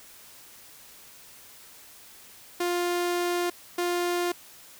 sawtooth tone bursts at uneven times, 351.3 Hz, F4, 10 cents sharp, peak -21 dBFS, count 2, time 2.6-3.5 / 3.78-4.32 s, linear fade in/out 5 ms, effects white hiss -50 dBFS RMS until 4.79 s

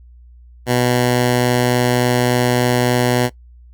10% pulse tone, 123.47 Hz, B2, in tune, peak -5 dBFS, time 0.66-3.3 s, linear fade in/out 50 ms, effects noise-tail reverb RT60 0.1 s tail -19 dB re dry + added 60 Hz sine -40 dBFS peak until 3.73 s

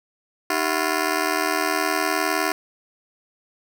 10% pulse ring-modulated tone, 349.2 Hz, F4, in tune, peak -9 dBFS, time 0.5-2.52 s, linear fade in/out 2 ms, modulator 39.8 Hz, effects none

